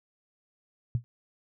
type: tone with exponential decay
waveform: sine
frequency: 119 Hz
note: A#2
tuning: 36 cents sharp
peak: -20 dBFS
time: 0.95-1.04 s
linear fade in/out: 0 ms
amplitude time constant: 19 ms
effects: none